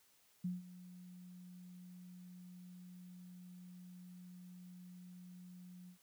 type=tone with ADSR envelope; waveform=sine; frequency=180 Hz; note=F#3; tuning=47 cents flat; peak=-35 dBFS; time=0.44-5.98 s; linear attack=9 ms; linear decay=170 ms; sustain=-17 dB; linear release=93 ms; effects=white hiss -71 dBFS RMS until 6.02 s